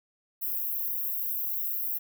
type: high-pass noise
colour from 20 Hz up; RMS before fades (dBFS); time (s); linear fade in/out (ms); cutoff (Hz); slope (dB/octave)
white; -31; 0.41-1.99; 20; 12000; 96
effects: none